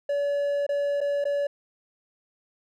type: tone with dropouts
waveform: triangle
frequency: 571 Hz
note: D5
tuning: 49 cents flat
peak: -21 dBFS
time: 0.09-1.47 s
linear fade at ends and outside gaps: 5 ms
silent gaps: 0.666-0.69 / 1.006-1.012 / 1.242-1.252 s
effects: none